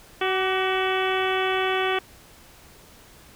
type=harmonic tone with a mistuned harmonic; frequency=376.5 Hz; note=F#4; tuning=30 cents sharp; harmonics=1 / 2 / 3 / 4 / 5 / 6 / 7 / 8 / 9; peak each=-25 / -28 / -30 / -31 / -32 / -33 / -33 / -34 / -35 dBFS; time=0.21-1.99 s; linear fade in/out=5 ms; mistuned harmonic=3; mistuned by=+46 cents; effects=pink hiss -50 dBFS RMS until 3.35 s